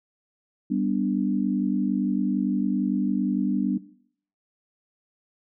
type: chord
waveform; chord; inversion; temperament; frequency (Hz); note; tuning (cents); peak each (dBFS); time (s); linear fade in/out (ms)
sine; G major; none; equal; 196 / 246.9 / 293.7; G3 / B3 / D4; 0 / 0 / 0; -26 / -26 / -26; 0.7-3.78; 10
effects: noise-tail reverb RT60 0.6 s tail -17 dB re dry